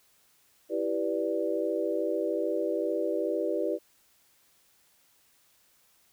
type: chord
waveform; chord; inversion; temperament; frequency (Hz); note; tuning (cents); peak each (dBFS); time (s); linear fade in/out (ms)
sine; E minor seventh; none; equal; 329.6 / 392 / 493.9 / 587.3; E4 / G4 / B4 / D5; 0 / 0 / 0 / 0; -32; 0.69-3.79; 50
effects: white hiss -65 dBFS RMS until 6.12 s